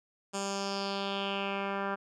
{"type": "tone with low-pass filter sweep", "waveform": "10% pulse", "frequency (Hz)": 197.5, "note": "G3", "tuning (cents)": 13, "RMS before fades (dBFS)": -34, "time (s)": [0.33, 1.96], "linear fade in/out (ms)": 20, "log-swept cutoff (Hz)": [7700, 1600], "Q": 3.4, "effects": []}